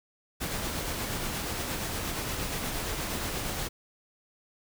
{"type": "noise with tremolo", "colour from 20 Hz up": "pink", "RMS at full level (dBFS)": -32, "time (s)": [0.4, 3.69], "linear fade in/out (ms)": 20, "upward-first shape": "sine", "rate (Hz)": 8.5, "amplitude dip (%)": 25, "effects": []}